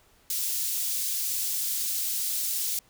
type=high-pass noise; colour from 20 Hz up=white; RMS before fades=-29 dBFS; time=0.3-2.79 s; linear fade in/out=2 ms; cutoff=4600 Hz; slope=12 dB/octave; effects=pink hiss -61 dBFS RMS until 2.89 s